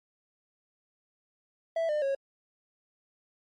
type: tone with pitch steps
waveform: triangle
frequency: 659.3 / 601.1 / 548 Hz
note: E5 / D5 / C#5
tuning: 0 / +40 / -20 cents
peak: -24 dBFS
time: 1.76-2.15 s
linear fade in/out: 5 ms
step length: 130 ms
effects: MP3 48 kbps